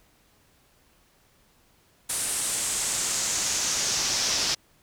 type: noise with band-pass filter sweep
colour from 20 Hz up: brown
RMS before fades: -27 dBFS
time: 2.09-4.55 s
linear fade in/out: 10 ms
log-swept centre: 9400 to 5300 Hz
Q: 2.8
effects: pink hiss -62 dBFS RMS until 4.82 s